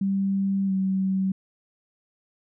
sine tone with pitch glide, 195.4 to 190.83 Hz, G3 to G3, -5 to -46 cents, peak -21 dBFS, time 0.01-1.32 s, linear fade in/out 5 ms, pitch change -41 cents, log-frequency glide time 0.66-0.72 s, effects none

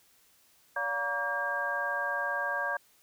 sine tone cluster, 573 / 711 / 944 / 1149 / 1609 Hz, D5 / F5 / A#5 / D6 / G6, -43 / +31 / +22 / -38 / +45 cents, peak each -37 / -39 / -37 / -38 / -31 dBFS, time 0.76-2.77 s, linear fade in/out 5 ms, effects white hiss -64 dBFS RMS until 3.02 s

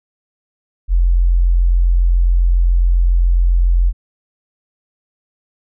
sine tone, 43.65 Hz, F1, in tune, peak -9 dBFS, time 0.88-3.93 s, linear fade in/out 50 ms, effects none

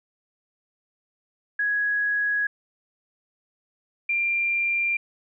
sine tone pair in turn, 1667 / 2381 Hz, G#6 / D7, +6 / +23 cents, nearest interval tritone, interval 617 cents, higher second, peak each -21 / -21 dBFS, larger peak neither, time 1.59-2.47 / 4.09-4.97 s, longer neither, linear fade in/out 5 ms, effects none

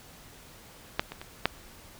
clicks, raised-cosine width 0.3 ms, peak -8 / -22 / -24 / -6 dBFS, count 4, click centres 0.995 / 1.12 / 1.215 / 1.456 s, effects pink hiss -51 dBFS RMS until 1.99 s

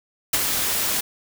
white noise with ADSR envelope, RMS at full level -18 dBFS, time 0.33-1.01 s, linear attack 7 ms, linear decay 38 ms, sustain -5 dB, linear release 10 ms, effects none

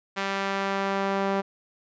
sawtooth tone with band-pass filter sweep, 196 Hz, G3, in tune, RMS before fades -27 dBFS, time 0.16-1.42 s, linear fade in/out 20 ms, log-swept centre 1900 to 730 Hz, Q 0.72, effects resampled to 16000 Hz

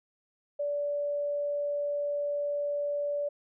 sine tone, 579 Hz, D5, 25 cents flat, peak -28 dBFS, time 0.59-3.29 s, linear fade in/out 10 ms, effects none

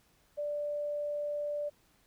sine tone, 587.3 Hz, D5, in tune, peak -32 dBFS, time 0.37-1.7 s, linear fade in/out 20 ms, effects pink hiss -68 dBFS RMS until 2.06 s

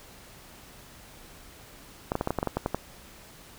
clicks, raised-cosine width 1 ms, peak -12 dBFS, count 11, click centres 2.119 / 2.154 / 2.211 / 2.274 / 2.306 / 2.387 / 2.429 / 2.473 / 2.57 / 2.661 / 2.746 s, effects pink hiss -50 dBFS RMS until 3.58 s

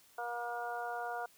harmonic tone, 238.4 Hz, A#3, 39 cents sharp, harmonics 2 / 3 / 4 / 5 / 6, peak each -45 / -39 / -45 / -49 / -43 dBFS, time 0.18-1.26 s, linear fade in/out 5 ms, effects white hiss -64 dBFS RMS until 1.37 s

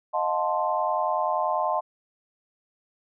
sine chord, F dominant seventh, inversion third, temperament equal with one note detuned, 622.3 / 712.7 / 880 / 1046.5 Hz, Eb5 / F5 / A5 / C6, 0 / +35 / 0 / 0 cents, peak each -28 dBFS, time 0.13-1.81 s, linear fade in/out 20 ms, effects none

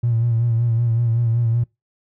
triangle tone with vibrato, 116.54 Hz, A#2, in tune, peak -12 dBFS, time 0.03-1.64 s, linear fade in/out 10 ms, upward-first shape sine, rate 5.3 Hz, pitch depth 48 cents each way, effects noise-tail reverb RT60 0.2 s tail -26 dB re dry + tanh soft clip ceiling -12 dBFS

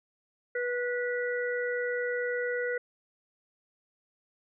harmonic tone, 488.7 Hz, B4, 18 cents flat, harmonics 1 / 3 / 4, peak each -30 / -35 / -36 dBFS, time 0.55-2.78 s, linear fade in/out 5 ms, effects none

